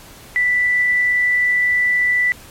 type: tone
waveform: sine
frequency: 1975.5 Hz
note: B6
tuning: in tune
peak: -13 dBFS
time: 0.36-2.32 s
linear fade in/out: 0 ms
effects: pink hiss -41 dBFS RMS until 2.5 s + MP3 64 kbps